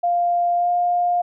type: tone with pitch glide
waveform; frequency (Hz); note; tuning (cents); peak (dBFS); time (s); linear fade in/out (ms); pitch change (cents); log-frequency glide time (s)
sine; 698.5 to 706.2; F5 to F5; 0 to +19; -16; 0.03-1.22; 10; +19; 0.56-0.69
effects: none